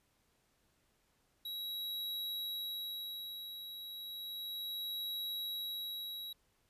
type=tone with tremolo; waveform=square; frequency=3869 Hz; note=B7; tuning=36 cents flat; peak=-38 dBFS; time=1.45-6.33 s; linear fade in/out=5 ms; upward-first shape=sine; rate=0.33 Hz; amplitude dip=55%; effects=pink hiss -75 dBFS RMS until 6.69 s + resampled to 32000 Hz